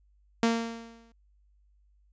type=tone with exponential decay; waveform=sawtooth; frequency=230 Hz; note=A#3; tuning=23 cents flat; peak=-16 dBFS; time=0.43-1.12 s; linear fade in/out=2 ms; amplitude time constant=150 ms; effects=added 50 Hz sine -61 dBFS peak until 2.12 s + resampled to 16000 Hz